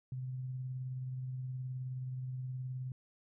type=tone with tremolo; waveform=sine; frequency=128.6 Hz; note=C3; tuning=30 cents flat; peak=-36 dBFS; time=0.12-2.92 s; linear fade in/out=2 ms; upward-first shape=triangle; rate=19 Hz; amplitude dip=30%; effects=none